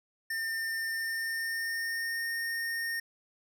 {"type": "tone with pitch glide", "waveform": "square", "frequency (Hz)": [1805, 1837.6], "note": ["A6", "A#6"], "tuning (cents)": [44, -25], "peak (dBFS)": -32, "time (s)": [0.3, 3], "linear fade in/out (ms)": 5, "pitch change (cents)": 31, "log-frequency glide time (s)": [0.92, 2.27], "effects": []}